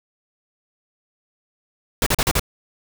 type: noise bursts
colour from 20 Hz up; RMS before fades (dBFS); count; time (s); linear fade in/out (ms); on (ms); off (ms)
pink; -18; 5; 2.02-2.396; 2; 44; 39
effects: none